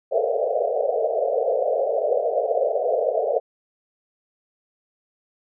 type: band-pass noise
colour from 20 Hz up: pink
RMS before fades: -22 dBFS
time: 0.11-3.4 s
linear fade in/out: 20 ms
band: 440 to 710 Hz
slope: 96 dB/octave
effects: none